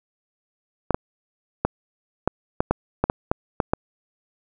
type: clicks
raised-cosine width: 1 ms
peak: -4 dBFS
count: 11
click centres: 0.907 / 0.945 / 1.65 / 2.276 / 2.605 / 2.71 / 3.04 / 3.099 / 3.315 / 3.602 / 3.735 s
effects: none